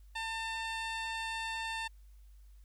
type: tone with low-pass filter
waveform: 15% pulse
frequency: 898 Hz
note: A5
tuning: 35 cents sharp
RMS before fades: -38 dBFS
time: 0.15-1.88 s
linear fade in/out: 10 ms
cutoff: 7100 Hz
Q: 0.79
effects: added 50 Hz sine -53 dBFS peak until 2.64 s + white hiss -74 dBFS RMS until 2.64 s